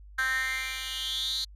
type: tone with high-pass filter sweep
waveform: 10% pulse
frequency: 261.6 Hz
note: C4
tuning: in tune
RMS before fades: -31 dBFS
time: 0.18-1.45 s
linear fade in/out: 10 ms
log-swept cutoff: 1600 to 4200 Hz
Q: 7.6
effects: added 50 Hz sine -46 dBFS peak until 1.55 s + resampled to 32000 Hz